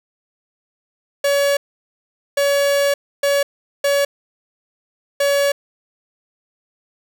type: tone bursts at uneven times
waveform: 45% pulse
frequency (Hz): 565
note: C#5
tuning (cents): +33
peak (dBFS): -14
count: 5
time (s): 1.24-1.57 / 2.37-2.94 / 3.23-3.43 / 3.84-4.05 / 5.2-5.52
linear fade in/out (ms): 5
effects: none